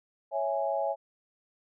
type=chord; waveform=sine; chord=C# minor; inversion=none; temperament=equal; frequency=554.4 / 659.3 / 830.6 Hz; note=C#5 / E5 / G#5; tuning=0 / 0 / 0 cents; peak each=-31 / -31 / -32 dBFS; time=0.31-0.96 s; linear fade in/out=50 ms; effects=none